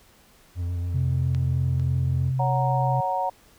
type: tone with vibrato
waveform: triangle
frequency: 87.6 Hz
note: F2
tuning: 6 cents sharp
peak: -23 dBFS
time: 0.55-2.33 s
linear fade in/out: 50 ms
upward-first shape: square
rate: 7.2 Hz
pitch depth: 21 cents each way
type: tone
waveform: sine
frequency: 130.81 Hz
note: C3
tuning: in tune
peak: -22 dBFS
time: 0.94-3.01 s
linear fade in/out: 10 ms
type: clicks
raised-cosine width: 0.2 ms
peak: -23 / -31 dBFS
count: 2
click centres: 1.348 / 1.797 s
type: chord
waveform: sine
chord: F# major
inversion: second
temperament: equal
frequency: 554.4 / 740 / 932.3 Hz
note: C#5 / F#5 / A#5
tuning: 0 / 0 / 0 cents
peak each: -30 / -26 / -26 dBFS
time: 2.39-3.3 s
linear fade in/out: 10 ms
effects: pink hiss -56 dBFS RMS until 3.58 s